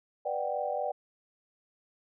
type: chord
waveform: sine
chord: G major seventh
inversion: first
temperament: equal with one note detuned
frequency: 493.9 / 591.4 / 740 / 784 Hz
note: B4 / D5 / F#5 / G5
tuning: 0 / +12 / 0 / 0 cents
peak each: -37 / -33 / -36 / -35 dBFS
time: 0.25-0.92 s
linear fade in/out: 10 ms
effects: none